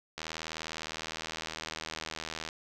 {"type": "click train", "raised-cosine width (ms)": 0.2, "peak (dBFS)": -19, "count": 185, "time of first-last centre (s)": [0.18, 2.489], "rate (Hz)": 79.7, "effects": []}